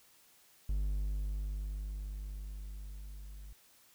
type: tone with level ramp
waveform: triangle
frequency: 50.2 Hz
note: G1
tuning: 42 cents sharp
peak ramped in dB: -28 to -44 dBFS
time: 0.69-3.53 s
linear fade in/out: 5 ms
effects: white hiss -64 dBFS RMS until 3.94 s